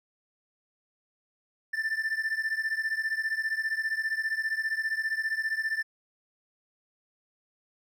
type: beating tone pair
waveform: triangle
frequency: 1768 / 1783 Hz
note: A6 / A6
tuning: +8 / +22 cents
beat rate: 15 Hz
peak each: -28 / -30 dBFS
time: 1.73-5.83 s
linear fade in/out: 10 ms
effects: none